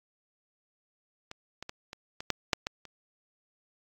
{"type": "clicks", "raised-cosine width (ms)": 0.2, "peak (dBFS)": [-24, -22, -21, -24, -21, -8, -6, -14, -29], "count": 9, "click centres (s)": [1.314, 1.626, 1.694, 1.931, 2.205, 2.303, 2.532, 2.669, 2.853], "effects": ["AAC 64 kbps"]}